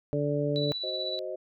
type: harmonic tone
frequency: 145.6 Hz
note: D3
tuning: 15 cents flat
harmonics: 1 / 2 / 3 / 4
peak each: -30 / -32 / -31 / -31 dBFS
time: 0.13-0.72 s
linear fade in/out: 0 ms
type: tone with tremolo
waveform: sine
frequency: 3951 Hz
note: B7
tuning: in tune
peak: -30 dBFS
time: 0.56-1.19 s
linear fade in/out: 0 ms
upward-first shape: sine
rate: 16 Hz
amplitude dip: 45%
type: chord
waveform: sine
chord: C diminished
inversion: second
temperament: equal with one note detuned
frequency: 371.5 / 523.3 / 622.3 Hz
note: Gb4 / C5 / Eb5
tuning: +7 / 0 / 0 cents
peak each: -38 / -37 / -36 dBFS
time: 0.83-1.36 s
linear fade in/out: 10 ms
effects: none